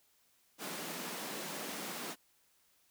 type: high-pass noise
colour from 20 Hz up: pink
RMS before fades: -42 dBFS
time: 0.58-2.16 s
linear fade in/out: 50 ms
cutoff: 170 Hz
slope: 48 dB/octave
effects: white hiss -71 dBFS RMS until 2.9 s